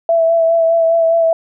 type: tone with vibrato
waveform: sine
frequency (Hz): 662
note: E5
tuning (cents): +7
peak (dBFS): -9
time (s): 0.09-1.33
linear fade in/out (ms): 2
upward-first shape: sine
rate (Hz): 4.9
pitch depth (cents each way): 22
effects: none